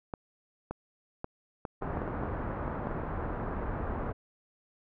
clicks, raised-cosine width 1 ms, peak -21 dBFS, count 12, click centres 0.138 / 0.71 / 1.244 / 1.652 / 1.823 / 1.972 / 2.018 / 2.077 / 2.235 / 2.679 / 2.871 / 2.913 s
pink low-pass noise, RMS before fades -35 dBFS, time 1.81-4.13 s, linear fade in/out 20 ms, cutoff 1400 Hz, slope 24 dB/octave
effects none

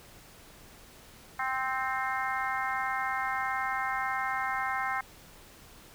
harmonic tone with a mistuned harmonic, 261.6 Hz, C4, in tune, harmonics 3 / 4 / 5 / 6 / 7 / 8, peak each -34 / -35 / -36 / -37 / -37 / -38 dBFS, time 1.39-5.01 s, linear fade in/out 5 ms, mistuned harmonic 8, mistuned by +23 cents, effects pink hiss -53 dBFS RMS until 5.94 s

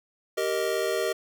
square chord, Eb major, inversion first, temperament just, 388.9 / 466.7 / 622.3 Hz, G4 / Bb4 / Eb5, -14 / +2 / 0 cents, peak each -30 dBFS, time 0.37-1.13 s, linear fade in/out 10 ms, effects none

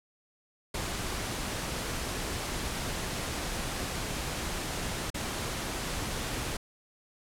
pink noise with dropouts, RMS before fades -34 dBFS, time 0.74-6.57 s, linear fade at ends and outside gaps 5 ms, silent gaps 5.103-5.143 s, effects low-pass 11000 Hz 12 dB/octave

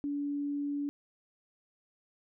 sine tone, 286.9 Hz, D4, 40 cents flat, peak -31 dBFS, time 0.04-0.89 s, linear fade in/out 0 ms, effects none

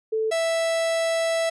sine / 45% pulse tone pair in turn, 440 / 659.3 Hz, A4 / E5, 0 / 0 cents, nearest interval perfect fifth, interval 700 cents, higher second, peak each -21 dBFS, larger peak neither, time 0.12-0.31 / 0.31-1.5 s, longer second, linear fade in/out 10 ms, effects resampled to 24000 Hz

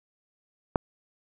click, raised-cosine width 1 ms, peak -8 dBFS, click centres 0.758 s, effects none

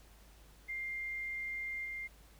sine tone with level steps, 2100 Hz, C7, 6 cents sharp, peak -37 / -39 dBFS, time 0.68-2.08 s, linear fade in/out 20 ms, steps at 1.85 s, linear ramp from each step 2 ms, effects added 52 Hz sine -58 dBFS peak until 2.39 s + pink hiss -63 dBFS RMS until 2.39 s

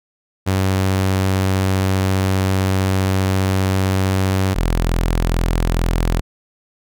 sawtooth tone pair in turn, 95.2 / 42.26 Hz, F#2 / E1, +50 / +44 cents, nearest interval octave + major second, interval 1406 cents, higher first, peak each -11 dBFS, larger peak neither, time 0.46-4.55 / 4.55-6.21 s, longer first, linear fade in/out 20 ms, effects none

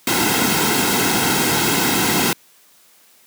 pink noise with comb filter, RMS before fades -17 dBFS, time 0.07-2.33 s, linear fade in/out 2 ms, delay 1.7 ms, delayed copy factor -0.65, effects white hiss -52 dBFS RMS until 3.26 s + high-pass 150 Hz 12 dB/octave

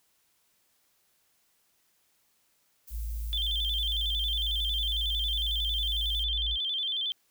violet noise, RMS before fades -48 dBFS, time 2.87-6.24 s, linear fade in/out 10 ms
sine tone, 55 Hz, A1, in tune, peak -31 dBFS, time 2.9-6.58 s, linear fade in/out 50 ms
sine tone with vibrato, 3322 Hz, G#7, in tune, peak -28 dBFS, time 3.33-7.12 s, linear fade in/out 0 ms, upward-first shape square, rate 11 Hz, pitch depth 84 cents each way
effects white hiss -70 dBFS RMS until 7.3 s

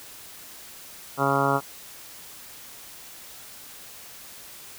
harmonic tone, 138.59 Hz, C#3, in tune, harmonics 1 / 2 / 3 / 4 / 5 / 6 / 7 / 8 / 9 / 10, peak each -29 / -29 / -29 / -29 / -29 / -29 / -29 / -29 / -29 / -29 dBFS, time 1.17-1.61 s, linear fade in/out 50 ms, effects white hiss -44 dBFS RMS until 4.78 s

